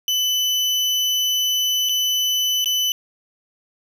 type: tone with dropouts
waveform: 35% pulse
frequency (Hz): 3000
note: F#7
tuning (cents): +23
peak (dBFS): -16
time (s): 0.08-2.92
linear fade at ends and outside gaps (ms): 1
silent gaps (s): 1.889-1.893 / 2.644-2.658
effects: none